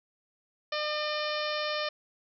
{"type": "harmonic tone", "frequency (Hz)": 603, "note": "D5", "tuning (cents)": 46, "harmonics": [1, 2, 3, 4, 5, 6, 7, 8, 9], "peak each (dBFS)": [-33, -36, -38, -39, -40, -41, -41, -42, -43], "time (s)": [0.72, 1.89], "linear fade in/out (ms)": 5, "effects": []}